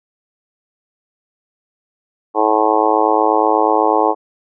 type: harmonic tone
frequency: 108.2 Hz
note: A2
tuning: 29 cents flat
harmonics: 3 / 4 / 5 / 6 / 7 / 8 / 9 / 10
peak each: -20 / -18 / -20 / -23 / -18 / -17 / -22 / -21 dBFS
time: 2.34-4.15 s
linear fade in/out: 50 ms
effects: none